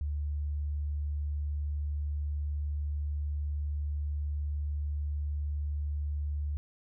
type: tone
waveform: sine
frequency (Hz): 73.42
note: D2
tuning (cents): 0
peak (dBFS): -30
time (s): 0.01-6.57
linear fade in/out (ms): 0
effects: none